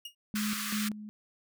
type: tone with exponential decay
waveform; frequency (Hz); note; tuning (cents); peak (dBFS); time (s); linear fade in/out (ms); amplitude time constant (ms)
40% pulse; 2856; F7; +38; -35; 0.05-0.15; 5; 21
type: tone with tremolo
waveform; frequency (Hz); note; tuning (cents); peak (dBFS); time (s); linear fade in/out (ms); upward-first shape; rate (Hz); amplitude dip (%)
sine; 211.1; G#3; +29; -30; 0.34-1.09; 0; square; 2.6; 70
type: high-pass noise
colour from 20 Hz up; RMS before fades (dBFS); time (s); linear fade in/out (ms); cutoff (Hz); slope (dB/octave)
pink; -36; 0.35-0.89; 10; 1100; 96
effects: none